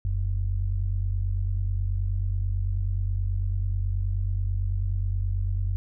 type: tone pair together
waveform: sine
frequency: 44.14 / 93.4 Hz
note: F1 / F#2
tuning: +19 / +17 cents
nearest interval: octave + minor second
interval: 1298 cents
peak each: -26 dBFS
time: 0.05-5.76 s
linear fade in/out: 0 ms
effects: none